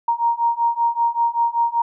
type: beating tone pair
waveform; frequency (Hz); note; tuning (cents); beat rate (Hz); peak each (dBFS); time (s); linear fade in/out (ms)
sine; 932.3 / 937.5; A#5 / A#5; 0 / +10; 5.2; -20 / -19; 0.08-1.82; 5
effects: none